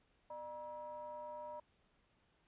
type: ring-modulated tone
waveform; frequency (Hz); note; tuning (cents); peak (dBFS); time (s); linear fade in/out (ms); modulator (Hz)
triangle; 175.8; F3; +12; -40; 0.3-1.6; 5; 779
effects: pink hiss -75 dBFS RMS until 2.47 s + resampled to 8000 Hz